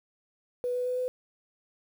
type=tone with pitch steps; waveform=sine; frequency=493.1 / 496.8 / 500.6 / 504.3 Hz; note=B4 / B4 / B4 / B4; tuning=-3 / +10 / +23 / +36 cents; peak=-27 dBFS; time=0.64-1.08 s; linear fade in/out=0 ms; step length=110 ms; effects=9-bit